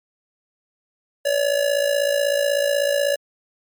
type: tone with amplitude modulation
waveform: square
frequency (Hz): 570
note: C#5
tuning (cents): +48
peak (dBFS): -15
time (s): 1.25-3.16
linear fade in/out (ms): 10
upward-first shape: sine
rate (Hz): 56.2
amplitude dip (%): 70
effects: MP3 96 kbps